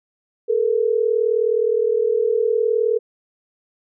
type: tone pair together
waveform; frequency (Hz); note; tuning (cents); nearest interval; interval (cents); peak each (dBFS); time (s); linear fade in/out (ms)
sine; 430.3 / 469.7; A4 / A#4; -39 / +13; major second; 152; -19 / -18; 0.48-2.99; 20
effects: none